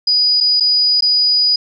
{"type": "tone with dropouts", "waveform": "sine", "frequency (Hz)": 4930, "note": "D#8", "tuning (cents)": -17, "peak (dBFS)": -10, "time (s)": [0.07, 1.56], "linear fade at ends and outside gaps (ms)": 5, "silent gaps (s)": [[0.404, 0.408], [0.6, 0.606], [1.008, 1.022]], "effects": []}